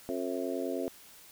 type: harmonic tone with a mistuned harmonic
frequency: 90 Hz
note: F#2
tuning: 47 cents flat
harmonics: 3 / 4 / 5 / 6 / 7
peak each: -36 / -37 / -38 / -39 / -39 dBFS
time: 0.09-0.88 s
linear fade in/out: 0 ms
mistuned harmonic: 7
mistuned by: +77 cents
effects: white hiss -54 dBFS RMS until 1.31 s